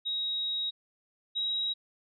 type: tone pair in turn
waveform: sine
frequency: 3800 / 3831 Hz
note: A#7 / A#7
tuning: +33 / +47 cents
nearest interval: unison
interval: 14 cents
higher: second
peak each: -29 / -28 dBFS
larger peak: second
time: 0.05-0.71 / 1.35-1.74 s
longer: first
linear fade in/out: 20 ms
effects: none